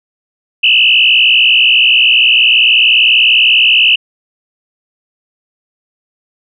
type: tone with frequency modulation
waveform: sine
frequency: 2794 Hz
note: F7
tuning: in tune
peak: -5 dBFS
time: 0.63-3.96 s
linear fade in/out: 10 ms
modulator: 60.2 Hz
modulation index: 3.5
effects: none